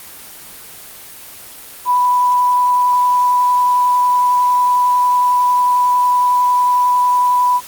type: tone with vibrato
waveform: sine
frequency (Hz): 989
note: B5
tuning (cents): +2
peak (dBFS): -10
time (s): 1.85-7.61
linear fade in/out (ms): 50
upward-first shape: triangle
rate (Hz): 11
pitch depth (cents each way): 8
effects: white hiss -35 dBFS RMS until 7.67 s + Opus 24 kbps